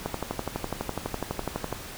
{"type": "click train", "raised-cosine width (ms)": 1, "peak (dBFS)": -14, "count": 21, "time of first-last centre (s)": [0.06, 1.727], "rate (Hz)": 12, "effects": ["pink hiss -40 dBFS RMS until 1.97 s"]}